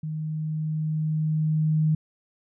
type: tone with level ramp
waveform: sine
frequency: 155.56 Hz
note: D#3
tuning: in tune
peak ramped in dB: -28 to -18 dBFS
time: 0.03-1.95 s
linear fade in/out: 5 ms
effects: none